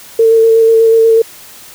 sine tone with vibrato, 451.4 Hz, A4, 44 cents sharp, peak -4 dBFS, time 0.19-1.22 s, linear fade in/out 5 ms, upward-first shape square, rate 8.2 Hz, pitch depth 12 cents each way, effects white hiss -35 dBFS RMS until 1.74 s

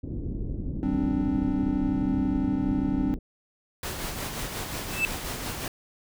pink low-pass noise, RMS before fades -32 dBFS, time 0.03-3.19 s, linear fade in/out 10 ms, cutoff 340 Hz, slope 24 dB/octave
triangle chord, G suspended fourth, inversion none, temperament equal with one note detuned, 193.75 / 261.6 / 293.7 Hz, G3 / C4 / D4, -20 / 0 / 0 cents, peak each -28 / -25 / -26 dBFS, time 0.83-3.14 s, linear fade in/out 0 ms
pink noise with tremolo, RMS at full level -32 dBFS, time 3.83-5.68 s, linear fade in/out 2 ms, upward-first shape sine, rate 5.6 Hz, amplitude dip 35%
triangle tone with exponential growth, 2637 Hz, E7, in tune, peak -16 dBFS, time 4.87-5.05 s, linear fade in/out 0 ms, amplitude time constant 38 ms
effects none

